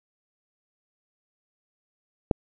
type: click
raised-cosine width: 2 ms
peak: -6 dBFS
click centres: 2.312 s
effects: none